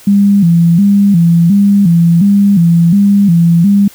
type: tone with vibrato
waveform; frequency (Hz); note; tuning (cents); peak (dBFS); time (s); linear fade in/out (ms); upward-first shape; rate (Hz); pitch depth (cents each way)
sine; 184.3; F#3; -7; -4; 0.07-3.88; 5; square; 1.4; 150
effects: white hiss -38 dBFS RMS until 3.94 s